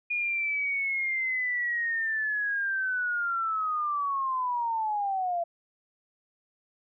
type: linear sweep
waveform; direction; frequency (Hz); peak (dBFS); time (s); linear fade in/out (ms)
sine; down; 2446 to 673; -26; 0.1-5.44; 10
effects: none